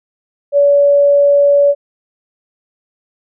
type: tone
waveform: sine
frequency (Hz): 570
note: C#5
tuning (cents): +48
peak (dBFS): -6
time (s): 0.52-1.75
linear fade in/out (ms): 50
effects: none